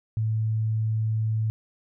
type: tone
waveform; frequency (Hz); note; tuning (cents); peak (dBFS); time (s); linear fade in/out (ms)
sine; 110; A2; 0; -22; 0.17-1.5; 0
effects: none